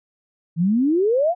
sine exponential sweep, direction up, 157.4 to 737 Hz, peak -15 dBFS, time 0.56-1.35 s, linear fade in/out 50 ms, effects none

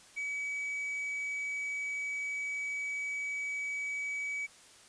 triangle tone, 2278 Hz, C#7, 47 cents sharp, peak -32 dBFS, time 0.16-4.47 s, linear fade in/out 20 ms, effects white hiss -57 dBFS RMS until 4.88 s + resampled to 22050 Hz

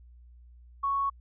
triangle tone with tanh clipping, 1108.7 Hz, C#6, in tune, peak -25 dBFS, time 0.83-1.1 s, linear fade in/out 10 ms, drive 3 dB, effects added 60 Hz sine -50 dBFS peak until 1.2 s + resampled to 8000 Hz

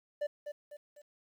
triangle tone with echo, 587.3 Hz, D5, in tune, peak -29 dBFS, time 0.21-0.27 s, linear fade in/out 10 ms, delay 250 ms, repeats 3, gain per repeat -7 dB, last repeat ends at 1.02 s, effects 11-bit

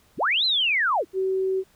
sine linear two-way sweep, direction up then down, 52.8 to 4151 to 271.3 Hz, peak -19 dBFS, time 0.17-1.05 s, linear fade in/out 50 ms, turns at 0.45 s
sine tone, 379.8 Hz, F#4, 45 cents sharp, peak -21 dBFS, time 1.13-1.64 s, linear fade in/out 50 ms
effects pink hiss -60 dBFS RMS until 1.75 s

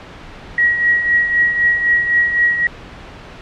sine tone with tremolo, 1907 Hz, A#6, 39 cents sharp, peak -8 dBFS, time 0.58-2.67 s, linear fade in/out 2 ms, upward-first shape triangle, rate 3.9 Hz, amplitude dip 65%, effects pink hiss -35 dBFS RMS until 3.41 s + low-pass 3000 Hz 12 dB/octave

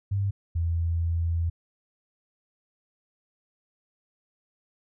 sine tone pair in turn, 99.1 / 83.77 Hz, G2 / E2, +19 / +28 cents, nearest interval minor third, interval 291 cents, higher first, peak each -23 dBFS, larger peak neither, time 0.11-0.31 / 0.55-1.5 s, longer second, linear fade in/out 10 ms, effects none

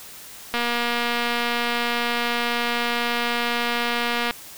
click train, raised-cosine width 0.3 ms, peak -8 dBFS, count 898, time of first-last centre 0.54-4.309 s, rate 238 Hz, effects white hiss -41 dBFS RMS until 4.57 s

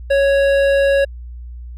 triangle tone with hard clipping, 554.4 Hz, C#5, in tune, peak -13 dBFS, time 0.1-1.05 s, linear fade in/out 10 ms, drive 15 dB, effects added 60 Hz sine -29 dBFS peak until 1.77 s

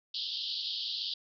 white band-pass noise, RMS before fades -36 dBFS, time 0.14-1.14 s, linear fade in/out 5 ms, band 3000 to 4900 Hz, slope 96 dB/octave, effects none

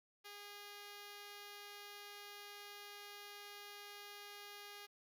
5% pulse tone, 409.3 Hz, G#4, 25 cents flat, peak -40 dBFS, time 0.24-4.87 s, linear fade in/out 20 ms, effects none

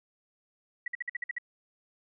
sine tone bursts, 1937 Hz, B6, 34 cents flat, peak -30 dBFS, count 8, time 0.86-1.384 s, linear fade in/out 5 ms, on 20 ms, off 52 ms, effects none

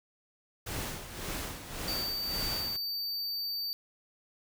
pink noise with tremolo, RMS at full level -36 dBFS, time 0.66-2.77 s, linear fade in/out 10 ms, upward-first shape sine, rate 1.8 Hz, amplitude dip 65%
square tone, 4608 Hz, D8, 34 cents flat, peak -33 dBFS, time 1.88-3.73 s, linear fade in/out 0 ms
effects none

